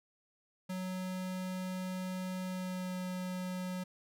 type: tone with pitch glide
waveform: square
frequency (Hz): 185 to 183.19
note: F#3 to F#3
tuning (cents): 0 to -17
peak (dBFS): -37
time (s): 0.69-3.84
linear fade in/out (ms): 10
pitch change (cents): -17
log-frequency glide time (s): 2.44-2.97
effects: none